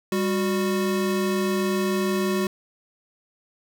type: tone pair together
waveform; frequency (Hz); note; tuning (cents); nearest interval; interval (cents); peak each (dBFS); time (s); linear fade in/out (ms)
square; 198.6 / 366.8; G3 / F#4; +23 / -15; major seventh; 1062; -25; 0.12-2.47; 2
effects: none